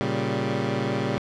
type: chord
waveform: 15% pulse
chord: G diminished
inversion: first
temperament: equal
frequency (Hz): 116.54 / 138.59 / 196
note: Bb2 / Db3 / G3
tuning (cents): 0 / 0 / 0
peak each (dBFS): -22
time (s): 0.01-1.18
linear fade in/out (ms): 0
effects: low-pass 4000 Hz 12 dB/octave